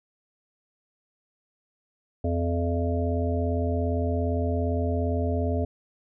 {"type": "harmonic tone with a mistuned harmonic", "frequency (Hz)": 85.7, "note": "F2", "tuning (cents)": -32, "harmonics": [1, 3, 5, 7, 8], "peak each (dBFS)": [-25, -30, -32, -33, -34], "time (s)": [2.24, 5.65], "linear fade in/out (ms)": 5, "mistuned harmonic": 8, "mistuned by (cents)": -21, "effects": []}